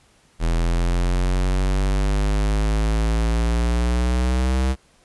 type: exponential sweep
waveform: square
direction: up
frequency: 41.2 to 65.8 Hz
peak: -18 dBFS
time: 0.39-4.76 s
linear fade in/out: 50 ms
effects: pink hiss -57 dBFS RMS until 5.04 s + resampled to 24000 Hz